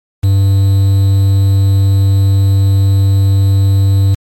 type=tone with quantisation; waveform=triangle; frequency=98 Hz; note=G2; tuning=in tune; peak=-4 dBFS; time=0.23-4.15 s; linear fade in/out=10 ms; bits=5; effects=MP3 64 kbps